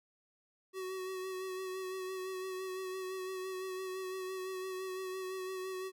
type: tone with vibrato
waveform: square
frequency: 375 Hz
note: F#4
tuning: 23 cents sharp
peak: -39 dBFS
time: 0.73-5.92 s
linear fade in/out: 50 ms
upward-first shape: sine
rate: 5.9 Hz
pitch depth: 24 cents each way
effects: none